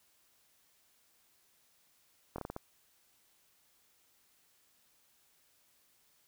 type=slowing click train; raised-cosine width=1 ms; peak=-25 dBFS; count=6; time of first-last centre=2.36-2.564 s; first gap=23 ms; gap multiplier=1.29; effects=white hiss -70 dBFS RMS until 6.27 s